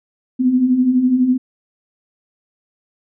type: beating tone pair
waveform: sine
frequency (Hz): 243.3 / 255.3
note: B3 / C4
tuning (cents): -26 / -42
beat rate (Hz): 12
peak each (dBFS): -20 / -12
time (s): 0.39-1.38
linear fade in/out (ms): 20
effects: none